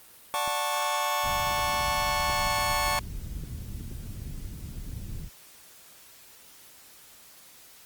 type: chord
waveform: sawtooth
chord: D major seventh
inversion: none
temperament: just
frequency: 587.3 / 734.2 / 881 / 1101.2 Hz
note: D5 / F#5 / A5 / C#6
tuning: 0 / -14 / +2 / -12 cents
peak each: -30 / -30 / -26 / -25 dBFS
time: 0.34-2.99 s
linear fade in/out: 0 ms
type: clicks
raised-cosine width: 3 ms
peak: -30 dBFS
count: 11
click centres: 0.477 / 1.51 / 1.593 / 1.741 / 1.808 / 2.298 / 2.586 / 2.882 / 3.437 / 3.809 / 3.915 s
type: low-pass noise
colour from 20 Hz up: pink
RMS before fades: -37 dBFS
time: 1.22-5.3 s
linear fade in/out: 50 ms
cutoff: 140 Hz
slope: 12 dB/octave
effects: white hiss -52 dBFS RMS until 7.85 s + Opus 32 kbps